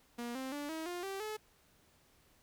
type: tone with pitch steps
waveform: sawtooth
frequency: 238.3 / 262.9 / 290 / 319.9 / 352.9 / 389.4 / 429.5 Hz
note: A#3 / C4 / D4 / D#4 / F4 / G4 / A4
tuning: +38 / +8 / -22 / +48 / +18 / -12 / -42 cents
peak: -35 dBFS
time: 0.18-1.37 s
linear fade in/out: 10 ms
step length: 170 ms
effects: pink hiss -68 dBFS RMS until 2.42 s